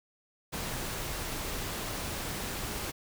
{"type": "noise", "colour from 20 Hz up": "pink", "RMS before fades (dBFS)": -36, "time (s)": [0.52, 2.92], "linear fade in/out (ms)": 20, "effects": []}